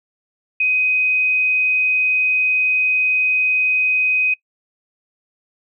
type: tone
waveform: sine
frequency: 2511 Hz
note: D#7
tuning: 15 cents sharp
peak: -14 dBFS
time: 0.6-4.34 s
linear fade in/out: 5 ms
effects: noise-tail reverb RT60 0.1 s tail -23 dB re dry